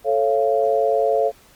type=chord; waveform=sine; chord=A augmented; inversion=none; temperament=just; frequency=440 / 550 / 687.5 Hz; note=A4 / C#5 / E#5; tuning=0 / -14 / -27 cents; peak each=-20 dBFS; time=0.04-1.32 s; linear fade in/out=50 ms; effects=pink hiss -51 dBFS RMS until 1.55 s + Opus 24 kbps